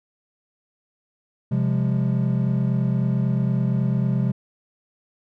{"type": "chord", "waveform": "triangle", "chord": "F minor", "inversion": "second", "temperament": "equal with one note detuned", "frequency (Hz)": [130.81, 174.61, 203.6], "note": ["C3", "F3", "Ab3"], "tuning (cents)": [0, 0, -34], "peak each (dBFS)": [-19, -23, -23], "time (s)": [1.51, 4.32], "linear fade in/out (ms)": 10, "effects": []}